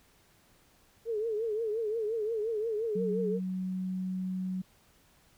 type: tone with vibrato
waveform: sine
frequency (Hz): 439.9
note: A4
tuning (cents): 0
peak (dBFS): -29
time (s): 1.05-3.4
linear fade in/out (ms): 50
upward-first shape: triangle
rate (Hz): 5.7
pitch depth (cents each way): 120
type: tone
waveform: sine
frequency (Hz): 185.8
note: F#3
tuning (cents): +7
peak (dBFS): -31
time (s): 2.95-4.62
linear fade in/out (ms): 10
effects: pink hiss -64 dBFS RMS until 5.37 s